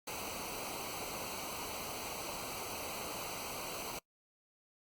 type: noise with comb filter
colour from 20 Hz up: pink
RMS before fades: -42 dBFS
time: 0.07-3.99 s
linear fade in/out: 5 ms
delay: 0.57 ms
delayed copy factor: -0.8
effects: noise-tail reverb RT60 0.1 s tail -25 dB re dry + Opus 48 kbps